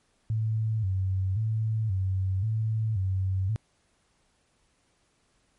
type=tone with vibrato; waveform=sine; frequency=102.2 Hz; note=G#2; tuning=27 cents flat; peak=-24 dBFS; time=0.3-3.56 s; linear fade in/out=0 ms; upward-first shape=square; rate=0.94 Hz; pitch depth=130 cents each way; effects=pink hiss -69 dBFS RMS until 5.58 s + MP3 48 kbps